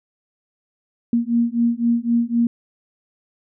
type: beating tone pair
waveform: sine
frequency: 233.1 / 237 Hz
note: A#3 / A#3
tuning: 0 / +29 cents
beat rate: 3.9 Hz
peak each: -19 dBFS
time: 1.13-2.47 s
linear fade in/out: 2 ms
effects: none